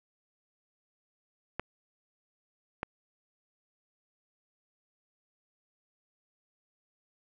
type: clicks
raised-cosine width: 0.5 ms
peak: -17 dBFS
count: 2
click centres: 1.596 / 2.831 s
effects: none